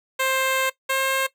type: tone pair in turn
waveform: 10% pulse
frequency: 527 / 533.1 Hz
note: C5 / C5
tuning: +12 / +32 cents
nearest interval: unison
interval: 20 cents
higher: second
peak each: -12 dBFS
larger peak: neither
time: 0.19-0.7 / 0.89-1.27 s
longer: first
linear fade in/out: 10 ms
effects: noise-tail reverb RT60 0.1 s tail -17 dB re dry